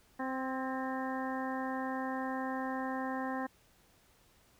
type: harmonic tone with a mistuned harmonic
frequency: 261.6 Hz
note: C4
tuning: in tune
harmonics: 1 / 2 / 3 / 4 / 5 / 6 / 7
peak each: -37 / -42 / -40 / -42 / -51 / -47 / -45 dBFS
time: 0.19-3.47 s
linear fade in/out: 10 ms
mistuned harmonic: 6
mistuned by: +33 cents
effects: pink hiss -66 dBFS RMS until 4.59 s